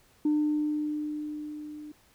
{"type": "tone with level ramp", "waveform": "sine", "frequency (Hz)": 300.6, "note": "D4", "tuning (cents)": 40, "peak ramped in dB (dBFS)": [-20, -40], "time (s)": [0.25, 1.92], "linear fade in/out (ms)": 5, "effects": ["tanh soft clip ceiling -19 dBFS", "pink hiss -62 dBFS RMS until 2.14 s"]}